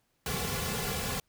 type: noise with comb filter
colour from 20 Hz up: pink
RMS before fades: -33 dBFS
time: 0.26-1.2 s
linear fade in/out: 2 ms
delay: 3.2 ms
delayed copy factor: -0.85
effects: pink hiss -74 dBFS RMS until 1.28 s